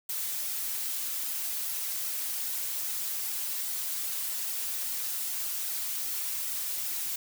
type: noise with flanger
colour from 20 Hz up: blue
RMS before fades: -33 dBFS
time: 0.09-7.16 s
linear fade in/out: 5 ms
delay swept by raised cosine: 1.7 to 6.7 ms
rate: 2.5 Hz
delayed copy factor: -0.85
effects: none